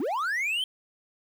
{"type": "linear sweep", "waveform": "triangle", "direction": "up", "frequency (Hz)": [231.6, 3174], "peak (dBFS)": -24, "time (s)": [0, 0.64], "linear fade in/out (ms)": 2, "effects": ["9-bit"]}